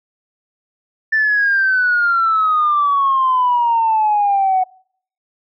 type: exponential sweep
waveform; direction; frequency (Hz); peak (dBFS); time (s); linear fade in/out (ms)
sine; down; 1776 to 739; -11; 1.12-4.64; 10
effects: noise-tail reverb RT60 0.6 s tail -26 dB re dry + tanh soft clip ceiling -7 dBFS